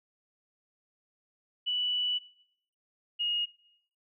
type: tone pair in turn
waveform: sine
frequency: 2960 / 2869 Hz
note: F#7 / F7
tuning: 0 / +46 cents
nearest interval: minor second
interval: 54 cents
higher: first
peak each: -27 dBFS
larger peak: neither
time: 1.66-2.19 / 3.19-3.46 s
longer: first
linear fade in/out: 20 ms
effects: noise-tail reverb RT60 0.7 s tail -19 dB re dry